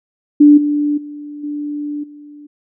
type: tone with level steps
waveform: sine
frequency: 293.7 Hz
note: D4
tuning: in tune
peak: -3 / -13 / -27 / -20 / -34 dBFS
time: 0.4-2.47 s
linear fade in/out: 10 ms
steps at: 0.57 / 0.97 / 1.43 / 2.03 s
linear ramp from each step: 10 ms
effects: none